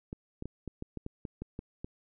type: clicks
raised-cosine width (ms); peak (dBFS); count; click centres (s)
3; -25; 11; 0.129 / 0.424 / 0.456 / 0.677 / 0.824 / 0.973 / 1.064 / 1.252 / 1.42 / 1.591 / 1.845
effects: none